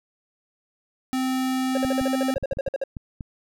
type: tone with pitch glide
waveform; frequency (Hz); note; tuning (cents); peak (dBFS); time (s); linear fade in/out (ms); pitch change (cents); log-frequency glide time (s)
square; 259.6 to 261.3; C4 to C4; -13 to -2; -23; 1.13-2.34; 0; +11; 1.78-2.13
type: tone bursts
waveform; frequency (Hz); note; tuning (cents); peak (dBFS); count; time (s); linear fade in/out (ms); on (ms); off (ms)
triangle; 544; C#5; -33; -20; 15; 1.75-2.838; 2; 24; 52
type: clicks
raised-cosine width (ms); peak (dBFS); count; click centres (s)
5; -21; 9; 1.85 / 2.014 / 2.367 / 2.428 / 2.525 / 2.572 / 2.678 / 2.968 / 3.208
effects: none